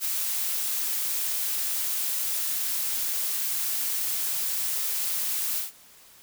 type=noise with ADSR envelope; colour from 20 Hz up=blue; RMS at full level=-26 dBFS; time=0-5.72 s; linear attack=49 ms; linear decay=4 ms; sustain=-2 dB; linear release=140 ms; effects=white hiss -53 dBFS RMS until 6.22 s